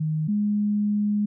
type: tone pair in turn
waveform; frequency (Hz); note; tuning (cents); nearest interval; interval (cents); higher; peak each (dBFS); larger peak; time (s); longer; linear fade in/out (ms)
sine; 155.56 / 207.6; D#3 / G#3; 0 / 0; perfect fourth; 500; second; -22 / -20; second; 0-0.28 / 0.28-1.26; second; 10
effects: none